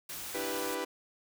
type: noise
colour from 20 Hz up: white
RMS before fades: -41 dBFS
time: 0.09-0.75 s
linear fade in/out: 5 ms
type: chord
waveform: sawtooth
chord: E minor seventh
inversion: third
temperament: equal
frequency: 293.7 / 329.6 / 392 / 493.9 Hz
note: D4 / E4 / G4 / B4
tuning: 0 / 0 / 0 / 0 cents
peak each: -38 / -37 / -35 / -33 dBFS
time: 0.34-0.85 s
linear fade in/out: 10 ms
effects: none